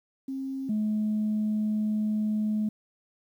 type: tone pair in turn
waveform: sine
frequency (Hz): 267.8 / 213.6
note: C4 / G#3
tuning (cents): +40 / +49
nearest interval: major third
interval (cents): 391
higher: first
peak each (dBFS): -30 / -23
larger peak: second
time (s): 0.28-0.69 / 0.69-2.69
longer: second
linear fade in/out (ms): 5
effects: tanh soft clip ceiling -21 dBFS + 10-bit